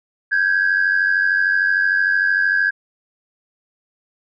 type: tone pair together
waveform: sine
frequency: 1568 / 1661.2 Hz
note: G6 / G#6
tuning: 0 / 0 cents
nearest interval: minor second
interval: 100 cents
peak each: -16 dBFS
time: 0.31-2.71 s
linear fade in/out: 20 ms
effects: tanh soft clip ceiling -9 dBFS